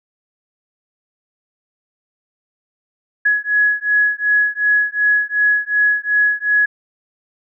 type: beating tone pair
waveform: sine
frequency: 1680 / 1682.7 Hz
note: G#6 / G#6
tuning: +19 / +22 cents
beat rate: 2.7 Hz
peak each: -16 dBFS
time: 3.25-6.66 s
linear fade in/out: 10 ms
effects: none